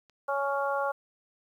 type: click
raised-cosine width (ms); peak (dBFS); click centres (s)
0.2; -39; 0.097
type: harmonic tone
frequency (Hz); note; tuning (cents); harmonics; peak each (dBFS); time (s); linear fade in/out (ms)
278.8; C#4; +10; 2 / 3 / 4 / 5; -30 / -32 / -33 / -34; 0.28-0.92; 10
effects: 10-bit